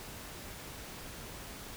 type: silence
effects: pink hiss -46 dBFS RMS until 1.76 s